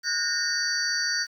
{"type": "tone cluster", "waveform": "sine", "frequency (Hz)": [1451, 1595, 1836, 4577, 5810], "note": ["F#6", "G6", "A#6", "D8", "F#8"], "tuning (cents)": [-34, 30, -27, -45, -32], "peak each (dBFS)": [-31, -34, -31, -27, -32], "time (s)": [0.03, 1.27], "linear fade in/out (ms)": 50, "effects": ["9-bit"]}